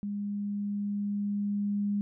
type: tone with level ramp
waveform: sine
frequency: 203.8 Hz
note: G#3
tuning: 32 cents flat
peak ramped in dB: -31 to -26 dBFS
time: 0.03-2.01 s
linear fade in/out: 0 ms
effects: none